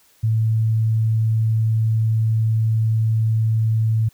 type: tone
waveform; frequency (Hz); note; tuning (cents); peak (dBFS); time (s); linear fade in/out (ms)
sine; 111.1; A2; +17; -15; 0.23-4.09; 10
effects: white hiss -56 dBFS RMS until 4.13 s